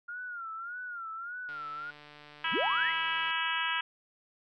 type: tone with vibrato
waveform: sine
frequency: 1400 Hz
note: F6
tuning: 4 cents sharp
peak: -37 dBFS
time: 0.08-1.91 s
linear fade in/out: 10 ms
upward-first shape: sine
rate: 1.7 Hz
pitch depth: 110 cents each way
type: click train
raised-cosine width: 0.3 ms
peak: -35 dBFS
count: 270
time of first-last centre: 1.49-3.308 s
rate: 148 Hz
type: harmonic tone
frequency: 326.4 Hz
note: E4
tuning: 17 cents flat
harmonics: 3 / 4 / 5 / 6 / 7 / 8 / 9 / 10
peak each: -36 / -37 / -34 / -40 / -40 / -37 / -37 / -40 dBFS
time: 2.44-3.81 s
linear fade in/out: 5 ms
type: linear sweep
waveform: sine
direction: up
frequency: 93.2 to 2158 Hz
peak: -29 dBFS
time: 2.51-2.93 s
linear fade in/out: 50 ms
effects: none